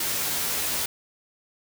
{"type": "noise with comb filter", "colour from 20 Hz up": "white", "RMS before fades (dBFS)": -27, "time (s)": [0, 0.86], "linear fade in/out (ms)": 5, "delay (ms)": 12, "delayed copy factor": 0.65, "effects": []}